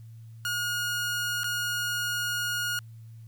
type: tone with dropouts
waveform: sawtooth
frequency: 1436 Hz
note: F6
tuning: 48 cents sharp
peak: -24 dBFS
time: 0.45-2.79 s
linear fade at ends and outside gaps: 1 ms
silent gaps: 1.434-1.442 s
effects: added 113 Hz sine -43 dBFS peak until 3.27 s + white hiss -68 dBFS RMS until 3.27 s